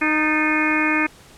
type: harmonic tone with a mistuned harmonic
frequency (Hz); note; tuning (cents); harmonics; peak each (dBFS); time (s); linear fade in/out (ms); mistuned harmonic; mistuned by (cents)
308.3; D#4; -16; 1 / 2 / 3 / 4 / 5 / 6 / 7 / 8; -21 / -32 / -28 / -27 / -27 / -26 / -23 / -24; 0.01-1.07; 10; 6; -76
effects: pink hiss -47 dBFS RMS until 1.37 s + low-pass 11000 Hz 12 dB/octave